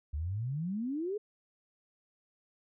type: exponential sweep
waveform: sine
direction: up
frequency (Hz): 69.3 to 435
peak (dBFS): -32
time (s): 0.13-1.18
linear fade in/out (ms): 10
effects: none